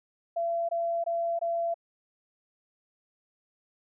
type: tone bursts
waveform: sine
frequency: 677 Hz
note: E5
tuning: 46 cents sharp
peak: -26 dBFS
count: 4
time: 0.36-1.743 s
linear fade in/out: 10 ms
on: 330 ms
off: 21 ms
effects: none